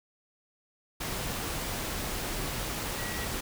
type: tone in noise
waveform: sine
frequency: 1926 Hz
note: B6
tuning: 44 cents flat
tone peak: -40 dBFS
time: 2.98-3.25 s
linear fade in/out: 10 ms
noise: pink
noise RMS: -34 dBFS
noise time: 1-3.41 s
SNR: -9 dB
effects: none